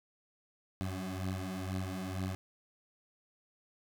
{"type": "beating tone pair", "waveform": "20% pulse", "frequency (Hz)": [92.5, 94.6], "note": ["F#2", "F#2"], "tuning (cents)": [0, 39], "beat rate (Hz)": 2.1, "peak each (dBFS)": [-35, -33], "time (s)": [0.81, 2.35], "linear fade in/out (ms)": 0, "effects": []}